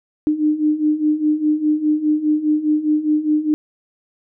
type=beating tone pair; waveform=sine; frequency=300.8 / 305.7 Hz; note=D4 / D#4; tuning=+42 / -30 cents; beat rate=4.9 Hz; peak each=-20 / -16 dBFS; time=0.27-3.54 s; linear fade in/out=0 ms; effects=none